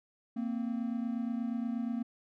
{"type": "tone pair together", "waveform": "triangle", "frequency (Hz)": [230.1, 258.5], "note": ["A#3", "C4"], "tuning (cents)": [-22, -21], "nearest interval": "major second", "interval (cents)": 201, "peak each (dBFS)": [-31, -35], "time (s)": [0.36, 2.03], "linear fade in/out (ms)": 10, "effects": []}